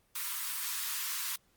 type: high-pass noise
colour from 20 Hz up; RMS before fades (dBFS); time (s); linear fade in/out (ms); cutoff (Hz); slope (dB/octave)
white; -36; 0.15-1.36; 5; 940; 96
effects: pink hiss -70 dBFS RMS until 1.56 s + Opus 24 kbps